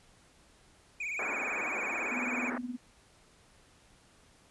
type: tone with vibrato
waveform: triangle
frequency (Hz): 2349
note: D7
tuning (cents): 0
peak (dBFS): -32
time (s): 1-2.5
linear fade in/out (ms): 5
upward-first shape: triangle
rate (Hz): 18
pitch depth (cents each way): 130
type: band-pass noise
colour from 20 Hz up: white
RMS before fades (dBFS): -38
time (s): 1.19-2.58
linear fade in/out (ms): 2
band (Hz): 210 to 1900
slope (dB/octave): 48
type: tone with tremolo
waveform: sine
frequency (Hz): 246.9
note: B3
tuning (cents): 0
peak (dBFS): -32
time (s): 2.11-2.77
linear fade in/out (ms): 20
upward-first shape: sine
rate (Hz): 19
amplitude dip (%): 75
effects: pink hiss -62 dBFS RMS until 4.5 s + resampled to 24000 Hz